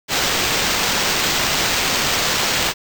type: noise with sample-and-hold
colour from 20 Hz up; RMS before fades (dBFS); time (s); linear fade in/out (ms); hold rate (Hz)
blue; -19; 0.08-2.74; 50; 11025
effects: none